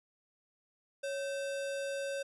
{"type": "tone with sample-and-hold", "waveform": "sine", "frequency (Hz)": 554.4, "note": "C#5", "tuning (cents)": 0, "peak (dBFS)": -34, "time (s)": [1.03, 2.23], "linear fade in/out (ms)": 10, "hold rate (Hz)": 2100, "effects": ["resampled to 24000 Hz"]}